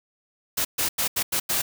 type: noise bursts at uneven times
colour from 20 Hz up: white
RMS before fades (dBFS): -24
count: 6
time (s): 0.57-0.65 / 0.78-0.89 / 0.98-1.08 / 1.16-1.23 / 1.32-1.4 / 1.49-1.62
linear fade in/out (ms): 10
effects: none